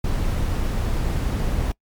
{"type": "noise", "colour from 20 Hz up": "brown", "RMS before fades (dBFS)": -22, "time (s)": [0.04, 1.72], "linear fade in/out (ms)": 5, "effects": ["noise-tail reverb RT60 0.1 s tail -24 dB re dry", "MP3 96 kbps"]}